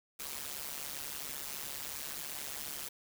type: noise with amplitude modulation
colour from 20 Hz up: white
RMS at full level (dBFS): -38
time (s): 0.19-2.89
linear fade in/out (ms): 10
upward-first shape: sine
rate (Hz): 143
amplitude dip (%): 85
effects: none